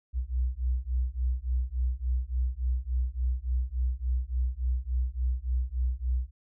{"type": "beating tone pair", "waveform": "sine", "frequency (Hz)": [60.7, 64.2], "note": ["B1", "C2"], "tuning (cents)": [-29, -32], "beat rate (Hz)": 3.5, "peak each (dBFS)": -29, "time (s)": [0.13, 6.31], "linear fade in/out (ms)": 50, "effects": []}